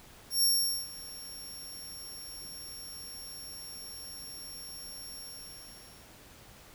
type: tone with ADSR envelope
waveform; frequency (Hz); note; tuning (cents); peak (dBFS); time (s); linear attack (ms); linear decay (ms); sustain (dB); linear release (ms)
20% pulse; 5520; F8; -21; -17; 0.3-6.12; 130; 440; -20; 910
effects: pink hiss -54 dBFS RMS until 6.74 s